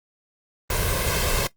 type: noise with comb filter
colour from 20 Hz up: pink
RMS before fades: -23 dBFS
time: 0.7-1.47 s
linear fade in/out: 2 ms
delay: 1.9 ms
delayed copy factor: +0.7
effects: noise-tail reverb RT60 0.1 s tail -17 dB re dry + Opus 24 kbps